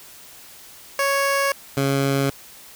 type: tone pair in turn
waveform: 15% pulse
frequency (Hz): 554.4 / 137.88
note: C#5 / C#3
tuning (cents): 0 / -9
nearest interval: 2 octaves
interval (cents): 2409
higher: first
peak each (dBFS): -12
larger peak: neither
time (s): 0.99-1.52 / 1.77-2.3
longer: neither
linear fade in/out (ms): 2
effects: white hiss -44 dBFS RMS until 2.75 s